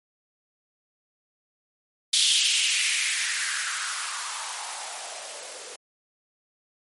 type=noise with band-pass filter sweep; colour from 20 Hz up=violet; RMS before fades=-27 dBFS; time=2.13-5.76 s; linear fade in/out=5 ms; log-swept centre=3600 to 460 Hz; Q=3.5; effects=MP3 48 kbps